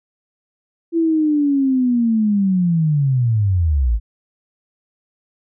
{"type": "linear sweep", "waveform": "sine", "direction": "down", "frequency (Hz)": [337, 50], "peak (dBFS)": -13, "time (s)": [0.92, 4], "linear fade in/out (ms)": 50, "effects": []}